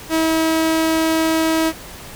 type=tone; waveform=sawtooth; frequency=321.7 Hz; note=E4; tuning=42 cents flat; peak=-11 dBFS; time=0.09-1.73 s; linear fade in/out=50 ms; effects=pink hiss -36 dBFS RMS until 2.15 s